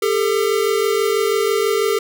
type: tone pair together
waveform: square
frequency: 401.5 / 447.6 Hz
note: G4 / A4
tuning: +41 / +30 cents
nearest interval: major second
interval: 189 cents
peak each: -19 dBFS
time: 0.02-1.99 s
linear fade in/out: 5 ms
effects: none